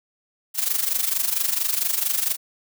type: noise with amplitude modulation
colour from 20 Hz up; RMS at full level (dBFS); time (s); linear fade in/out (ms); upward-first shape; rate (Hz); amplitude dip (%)
blue; -20; 0.54-2.37; 50; sine; 24.4; 75
effects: none